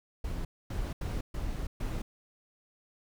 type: noise bursts at uneven times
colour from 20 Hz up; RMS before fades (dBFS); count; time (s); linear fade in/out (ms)
brown; -34; 5; 0.24-0.45 / 0.7-0.93 / 1.01-1.21 / 1.34-1.67 / 1.8-2.02; 5
effects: none